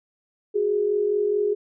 sine tone pair together, 370.6 / 415.3 Hz, F#4 / G#4, +3 / 0 cents, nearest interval major second, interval 197 cents, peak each -27 / -20 dBFS, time 0.54-1.55 s, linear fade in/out 20 ms, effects none

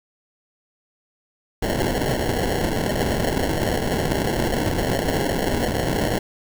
violet noise with sample-and-hold, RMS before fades -22 dBFS, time 1.62-6.19 s, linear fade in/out 5 ms, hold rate 1225 Hz, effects none

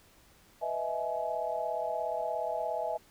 sine chord, E major seventh, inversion second, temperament equal with one note detuned, 493.9 / 622.3 / 659.3 / 843.2 Hz, B4 / D#5 / E5 / G#5, 0 / 0 / 0 / +26 cents, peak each -40 / -36 / -34 / -36 dBFS, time 0.61-2.98 s, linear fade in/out 20 ms, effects pink hiss -61 dBFS RMS until 3.1 s

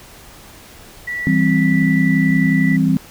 sine tone with pitch glide, 1950 to 1968.1 Hz, B6 to B6, -23 to -7 cents, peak -21 dBFS, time 1.07-2.77 s, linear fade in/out 10 ms, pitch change +16 cents, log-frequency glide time 1.36-1.56 s
sine chord, C major, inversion first, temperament equal, 164.81 / 196 / 261.6 Hz, E3 / G3 / C4, 0 / 0 / 0 cents, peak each -16 / -17 / -16 dBFS, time 1.27-2.97 s, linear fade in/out 0 ms
effects pink hiss -41 dBFS RMS until 3.1 s

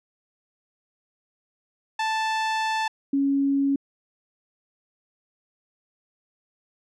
sawtooth / sine tone pair in turn, 880 / 277.2 Hz, A5 / C#4, 0 / 0 cents, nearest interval octave + minor sixth, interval 2000 cents, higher first, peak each -19 dBFS, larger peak neither, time 1.99-2.88 / 3.13-3.76 s, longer first, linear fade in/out 5 ms, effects low-pass 5000 Hz 12 dB/octave

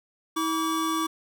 square tone pair together, 322.1 / 1148 Hz, E4 / D6, -40 / -40 cents, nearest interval octave + minor seventh, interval 2200 cents, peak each -28 dBFS, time 0.36-1.07 s, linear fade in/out 10 ms, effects none

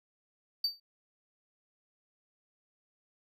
triangle tone with exponential decay, 4611 Hz, D8, 33 cents flat, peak -23 dBFS, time 0.64-0.8 s, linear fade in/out 5 ms, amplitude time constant 33 ms, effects none

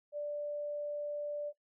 sine tone, 587.3 Hz, D5, in tune, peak -35 dBFS, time 0.12-1.53 s, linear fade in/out 50 ms, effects noise-tail reverb RT60 0.1 s tail -18 dB re dry

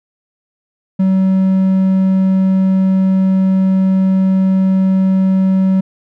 triangle tone, 189.8 Hz, F#3, 44 cents sharp, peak -7 dBFS, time 0.99-5.81 s, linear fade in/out 10 ms, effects none

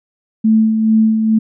sine tone with tremolo, 220 Hz, A3, in tune, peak -7 dBFS, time 0.44-1.39 s, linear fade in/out 10 ms, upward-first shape sine, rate 2.3 Hz, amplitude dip 45%, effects none

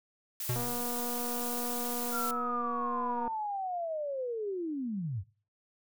blue noise, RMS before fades -37 dBFS, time 0.4-2.31 s, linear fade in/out 2 ms
square tone with exponential decay, 123.47 Hz, B2, in tune, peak -29 dBFS, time 0.49-0.93 s, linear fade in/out 5 ms, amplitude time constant 94 ms
click train, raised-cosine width 1 ms, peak -26 dBFS, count 656, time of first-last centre 0.56-3.278 s, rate 241 Hz
sine linear sweep, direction down, 1400 to 82.41 Hz, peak -32 dBFS, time 2.11-5.24 s, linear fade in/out 50 ms
effects noise-tail reverb RT60 0.4 s tail -21 dB re dry

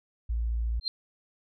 sine tone, 57.2 Hz, A#1, 32 cents flat, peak -26 dBFS, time 0.29-0.8 s, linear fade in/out 10 ms
sine tone with exponential growth, 4171 Hz, C8, 6 cents flat, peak -22 dBFS, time 0.81-0.88 s, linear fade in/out 1 ms, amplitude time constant 15 ms
effects none

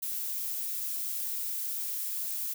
violet noise, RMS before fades -34 dBFS, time 0.02-2.54 s, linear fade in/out 10 ms, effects none

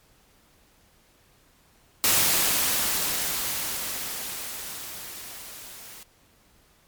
white noise with level ramp, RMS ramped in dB -20 to -44 dBFS, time 2.04-6.03 s, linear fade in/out 0 ms, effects pink hiss -60 dBFS RMS until 6.87 s + MP3 96 kbps

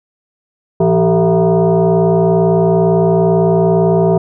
sine tone with frequency modulation, 109.6 Hz, A2, 6 cents flat, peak -8 dBFS, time 0.8-4.18 s, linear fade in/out 5 ms, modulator 277 Hz, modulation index 2.1, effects none

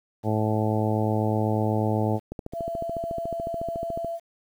harmonic tone, 108.1 Hz, A2, 30 cents flat, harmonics 1 / 2 / 3 / 4 / 5 / 6 / 7 / 8, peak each -25 / -28 / -30 / -31 / -32 / -33 / -33 / -34 dBFS, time 0.23-2.2 s, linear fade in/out 50 ms
click train, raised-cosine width 2 ms, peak -20 dBFS, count 25, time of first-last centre 2.32-4.047 s, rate 13.9 Hz
sine tone, 673 Hz, E5, 36 cents sharp, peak -28 dBFS, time 2.52-4.2 s, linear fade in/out 50 ms
effects 9-bit

